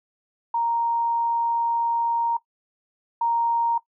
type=tone pair in turn; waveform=sine; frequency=932 / 932 Hz; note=A#5 / A#5; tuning=-1 / -1 cents; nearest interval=unison; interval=0 cents; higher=neither; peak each=-20 / -19 dBFS; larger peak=second; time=0.54-2.37 / 3.21-3.78 s; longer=first; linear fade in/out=5 ms; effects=noise-tail reverb RT60 0.1 s tail -18 dB re dry